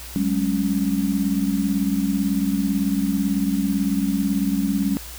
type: chord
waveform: sine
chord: F# suspended second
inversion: none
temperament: equal with one note detuned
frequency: 189.65 / 207.7 / 277.2 Hz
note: F#3 / G#3 / C#4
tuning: +43 / 0 / 0 cents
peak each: -23 dBFS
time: 0.16-4.97 s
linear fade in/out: 0 ms
effects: added 60 Hz sine -38 dBFS peak until 5.18 s + white hiss -38 dBFS RMS until 5.18 s